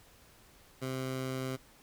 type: tone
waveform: 15% pulse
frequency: 130.81 Hz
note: C3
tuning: in tune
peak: -28 dBFS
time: 0.81-1.57 s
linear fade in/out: 20 ms
effects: pink hiss -60 dBFS RMS until 1.82 s